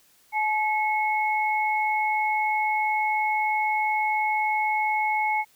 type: tone pair together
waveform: sine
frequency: 857 / 2186 Hz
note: A5 / C#7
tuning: -46 / -25 cents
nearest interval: octave + major third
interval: 1621 cents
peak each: -23 / -26 dBFS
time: 0.32-5.45 s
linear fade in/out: 50 ms
effects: white hiss -60 dBFS RMS until 5.55 s